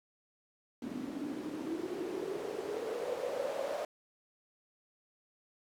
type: noise with band-pass filter sweep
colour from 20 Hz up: white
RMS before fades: -38 dBFS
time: 0.82-3.85 s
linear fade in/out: 2 ms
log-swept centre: 250 to 610 Hz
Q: 7.8
effects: none